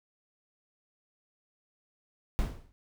brown noise with exponential decay, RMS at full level -25 dBFS, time 2.39-2.72 s, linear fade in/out 0 ms, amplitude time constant 71 ms, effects none

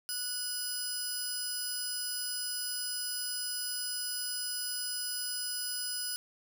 15% pulse tone pair together, 1466 / 5014 Hz, F#6 / D#8, -16 / +12 cents, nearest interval octave + major sixth, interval 2128 cents, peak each -35 / -29 dBFS, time 0.09-6.16 s, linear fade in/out 0 ms, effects none

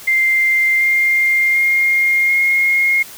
sine tone with pitch steps, 2094 / 2111 / 2128 / 2145 Hz, C7 / C7 / C7 / C7, +1 / +15 / +29 / +42 cents, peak -11 dBFS, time 0.07-3.03 s, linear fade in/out 10 ms, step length 740 ms, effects white hiss -36 dBFS RMS until 3.17 s

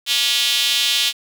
square tone with high-pass filter, 129.2 Hz, C3, 21 cents flat, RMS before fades -18 dBFS, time 0.06-1.13 s, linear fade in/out 50 ms, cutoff 3300 Hz, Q 3.4, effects 7-bit

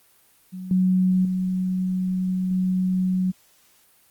sine tone with level steps, 185 Hz, F#3, in tune, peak -31 / -16 / -21 / -19 dBFS, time 0.52-3.32 s, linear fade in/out 20 ms, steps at 0.71 / 1.25 / 2.51 s, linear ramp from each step 2 ms, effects white hiss -58 dBFS RMS until 4.1 s + Opus 32 kbps

